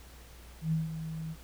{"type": "tone with ADSR envelope", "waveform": "sine", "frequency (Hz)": 160, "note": "D#3", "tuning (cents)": 49, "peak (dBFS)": -25, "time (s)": [0.61, 1.36], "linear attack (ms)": 110, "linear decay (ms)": 160, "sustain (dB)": -10, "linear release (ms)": 49, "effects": ["added 60 Hz sine -50 dBFS peak until 1.43 s", "pink hiss -55 dBFS RMS until 1.43 s"]}